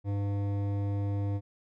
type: tone with hard clipping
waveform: triangle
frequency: 100.6 Hz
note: G2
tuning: 45 cents sharp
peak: -30 dBFS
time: 0.04-1.41 s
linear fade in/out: 50 ms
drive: 17 dB
effects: none